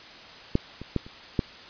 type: clicks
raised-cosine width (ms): 3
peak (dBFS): -7 / -24 / -11 / -30 / -9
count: 5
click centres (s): 0.554 / 0.816 / 0.963 / 1.065 / 1.392
effects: white hiss -45 dBFS RMS until 1.69 s + resampled to 11025 Hz